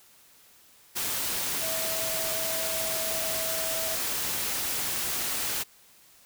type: tone in noise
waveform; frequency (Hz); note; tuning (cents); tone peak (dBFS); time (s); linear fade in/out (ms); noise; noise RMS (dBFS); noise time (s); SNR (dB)
sine; 649; E5; -27; -35; 1.61-3.96; 20; white; -30; 0.95-5.64; -8
effects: white hiss -57 dBFS RMS until 6.25 s

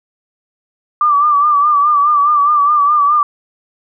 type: tone with vibrato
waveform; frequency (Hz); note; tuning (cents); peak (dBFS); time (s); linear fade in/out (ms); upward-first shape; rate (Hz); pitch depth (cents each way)
sine; 1174.7; D6; 0; -8; 1.01-3.23; 2; sine; 4.8; 58
effects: none

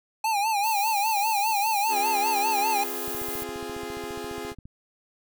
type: tone with vibrato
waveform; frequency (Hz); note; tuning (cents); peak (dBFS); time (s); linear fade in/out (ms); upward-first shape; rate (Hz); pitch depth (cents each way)
square; 847; G#5; +34; -23; 0.24-2.84; 5; sine; 5; 110
type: noise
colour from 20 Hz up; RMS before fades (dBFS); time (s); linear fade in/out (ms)
violet; -34; 0.63-3.44; 10
type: chord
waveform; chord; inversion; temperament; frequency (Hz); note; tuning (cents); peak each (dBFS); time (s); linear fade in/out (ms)
sawtooth; F minor; second; equal with one note detuned; 261.6 / 345.8 / 415.3; C4 / F4 / Ab4; 0 / -17 / 0; -36 / -34 / -31; 1.88-4.55; 50
type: click train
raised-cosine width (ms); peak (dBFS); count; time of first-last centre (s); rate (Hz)
5; -31; 24; 3.08-4.655; 14.6
effects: none

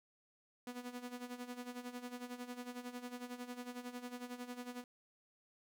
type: tone with tremolo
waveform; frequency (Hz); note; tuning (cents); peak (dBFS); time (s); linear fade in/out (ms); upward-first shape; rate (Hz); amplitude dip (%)
sawtooth; 246; B3; -7; -38; 0.67-4.84; 2; sine; 11; 75
effects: none

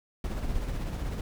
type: noise with tremolo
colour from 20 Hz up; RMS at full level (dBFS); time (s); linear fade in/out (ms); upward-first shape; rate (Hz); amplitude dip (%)
brown; -30; 0.24-1.21; 2; sine; 16; 40
effects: none

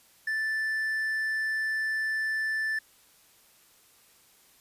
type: tone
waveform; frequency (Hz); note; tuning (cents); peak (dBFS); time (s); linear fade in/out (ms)
triangle; 1760; A6; 0; -25; 0.27-2.79; 5
effects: white hiss -60 dBFS RMS until 4.6 s + resampled to 32000 Hz

